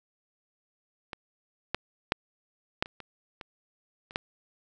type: clicks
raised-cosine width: 0.3 ms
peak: -20 / -11 / -7 / -9 / -27 / -26 / -24 / -30 / -11 dBFS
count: 9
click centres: 1.132 / 1.746 / 2.121 / 2.825 / 2.859 / 3.003 / 3.412 / 4.109 / 4.159 s
effects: none